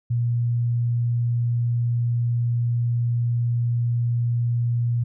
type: tone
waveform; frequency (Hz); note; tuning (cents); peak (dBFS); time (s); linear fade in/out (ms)
sine; 119.1; A#2; +38; -19; 0.1-5.04; 10
effects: none